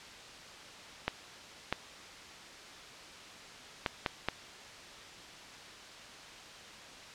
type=clicks; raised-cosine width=0.3 ms; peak=-13 dBFS; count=5; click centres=1.08 / 1.726 / 3.862 / 4.062 / 4.286 s; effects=white hiss -49 dBFS RMS until 7.14 s + low-pass 5000 Hz 12 dB/octave